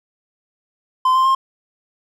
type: tone with pitch steps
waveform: triangle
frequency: 1031 / 1046.6 / 1062.4 Hz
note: C6 / C6 / C6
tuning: -26 / 0 / +26 cents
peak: -10 dBFS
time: 1.05-1.35 s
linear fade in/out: 5 ms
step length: 100 ms
effects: none